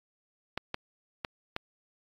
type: clicks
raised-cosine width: 0.3 ms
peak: -16 dBFS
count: 4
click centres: 0.576 / 0.744 / 1.248 / 1.564 s
effects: AAC 32 kbps